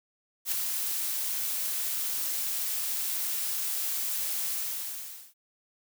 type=noise with ADSR envelope; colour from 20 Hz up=blue; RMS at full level=-27 dBFS; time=0.45-5.34 s; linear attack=68 ms; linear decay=5 ms; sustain=-4 dB; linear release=840 ms; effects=none